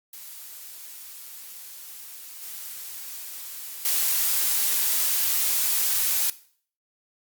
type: noise with level steps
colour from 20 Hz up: blue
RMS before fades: -41 / -37 / -23 dBFS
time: 0.13-6.3 s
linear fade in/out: 2 ms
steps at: 2.42 / 3.85 s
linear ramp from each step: 2 ms
effects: noise-tail reverb RT60 0.5 s tail -17 dB re dry + Opus 48 kbps